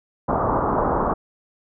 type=low-pass noise; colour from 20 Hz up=white; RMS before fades=-21 dBFS; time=0.28-1.14 s; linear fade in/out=10 ms; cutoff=1200 Hz; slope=48 dB/octave; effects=none